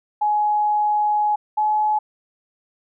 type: tone pair in turn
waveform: sine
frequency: 840 / 850.7 Hz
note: G#5 / G#5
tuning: +19 / +41 cents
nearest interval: unison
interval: 22 cents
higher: second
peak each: -16 dBFS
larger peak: neither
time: 0.21-1.36 / 1.57-1.99 s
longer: first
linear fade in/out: 10 ms
effects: none